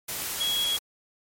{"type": "tone in noise", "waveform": "sine", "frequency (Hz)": 3322, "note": "G#7", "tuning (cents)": 0, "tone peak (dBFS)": -24, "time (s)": [0.4, 0.77], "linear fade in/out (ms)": 10, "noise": "white", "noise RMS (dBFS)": -32, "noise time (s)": [0.08, 0.79], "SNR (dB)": 5, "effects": ["MP3 64 kbps"]}